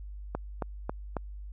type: click train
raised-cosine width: 1 ms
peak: -17 dBFS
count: 4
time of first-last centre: 0.35-1.167 s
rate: 3.67 Hz
effects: added 50 Hz sine -39 dBFS peak until 1.52 s

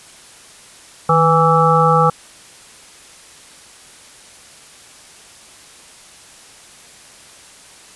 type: harmonic tone with a mistuned harmonic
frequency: 164.81 Hz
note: E3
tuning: in tune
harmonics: 1 / 3 / 5 / 7 / 8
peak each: -16 / -16 / -16 / -16 / -16 dBFS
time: 1.09-2.1 s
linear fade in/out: 5 ms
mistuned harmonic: 1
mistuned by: -74 cents
effects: white hiss -42 dBFS RMS until 7.95 s + resampled to 24000 Hz

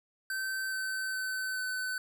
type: tone with pitch steps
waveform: square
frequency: 1545 / 1534.3 / 1523.7 / 1513.2 Hz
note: G6 / G6 / G6 / F#6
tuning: -26 / -38 / -50 / +38 cents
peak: -33 dBFS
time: 0.3-1.98 s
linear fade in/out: 2 ms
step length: 420 ms
effects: none

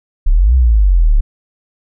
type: exponential two-way sweep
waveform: sine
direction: up then down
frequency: 30.87 to 65.8 to 33.84 Hz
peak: -6 dBFS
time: 0.26-1.21 s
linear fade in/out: 10 ms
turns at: 0.55 s
effects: none

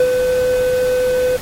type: tone with ADSR envelope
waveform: triangle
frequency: 504 Hz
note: B4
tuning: 35 cents sharp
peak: -6 dBFS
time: 0-1.37 s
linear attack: 3 ms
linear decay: 62 ms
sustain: -5 dB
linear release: 10 ms
effects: pink hiss -31 dBFS RMS until 1.41 s + AAC 48 kbps

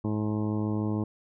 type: harmonic tone with a mistuned harmonic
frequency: 106.4 Hz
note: G#2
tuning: 42 cents sharp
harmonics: 1 / 2 / 3 / 4 / 5 / 6 / 7 / 8 / 9 / 10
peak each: -30 / -30 / -32 / -39 / -43 / -46 / -51 / -45 / -48 / -47 dBFS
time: 0.04-1.04 s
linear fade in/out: 5 ms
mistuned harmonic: 9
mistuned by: -23 cents
effects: none

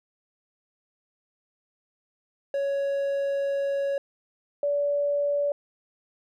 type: tone pair in turn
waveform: triangle / sine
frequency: 557 / 575.3 Hz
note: C#5 / D5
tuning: +8 / -36 cents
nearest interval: minor second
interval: 56 cents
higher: second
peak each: -22 dBFS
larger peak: neither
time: 2.54-3.98 / 4.63-5.52 s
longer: first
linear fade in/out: 2 ms
effects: none

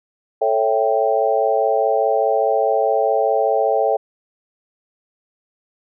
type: chord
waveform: sine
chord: A dominant seventh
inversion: none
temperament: equal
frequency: 440 / 554.4 / 659.3 / 784 Hz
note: A4 / C#5 / E5 / G5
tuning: 0 / 0 / 0 / 0 cents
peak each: -20 dBFS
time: 0.41-3.97 s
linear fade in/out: 10 ms
effects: none

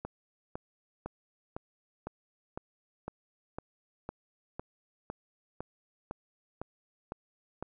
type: click train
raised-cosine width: 1 ms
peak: -23 dBFS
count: 16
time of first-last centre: 0.05-7.626 s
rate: 1.98 Hz
effects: none

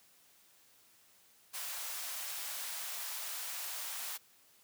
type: high-pass noise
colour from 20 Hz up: white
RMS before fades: -41 dBFS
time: 1.53-4.18 s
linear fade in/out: 20 ms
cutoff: 630 Hz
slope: 24 dB/octave
effects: white hiss -65 dBFS RMS until 4.63 s + high-pass 80 Hz 12 dB/octave

